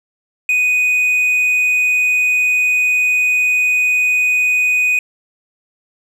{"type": "tone", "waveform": "triangle", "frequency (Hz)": 2489, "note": "D#7", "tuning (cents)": 0, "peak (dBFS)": -10, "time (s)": [0.49, 4.99], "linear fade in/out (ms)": 2, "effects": []}